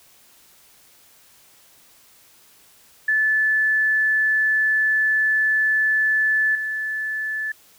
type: tone with level steps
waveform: sine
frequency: 1740 Hz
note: A6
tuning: 20 cents flat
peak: -16 / -23 dBFS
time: 3.08-7.52 s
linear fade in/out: 5 ms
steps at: 6.55 s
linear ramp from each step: 2 ms
effects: white hiss -53 dBFS RMS until 7.78 s